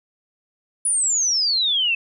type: exponential sweep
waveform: sine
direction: down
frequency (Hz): 10000 to 2608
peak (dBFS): -17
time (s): 0.85-1.95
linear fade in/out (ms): 5
effects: none